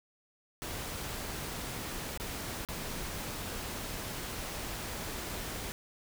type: noise with dropouts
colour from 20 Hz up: pink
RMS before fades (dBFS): -39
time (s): 0.62-5.72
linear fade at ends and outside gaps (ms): 0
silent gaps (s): 2.175-2.199 / 2.65-2.687
effects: none